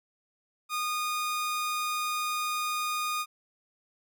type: tone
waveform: sawtooth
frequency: 1228 Hz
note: D#6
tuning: 23 cents flat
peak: -25 dBFS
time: 0.69-3.26 s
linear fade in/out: 50 ms
effects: none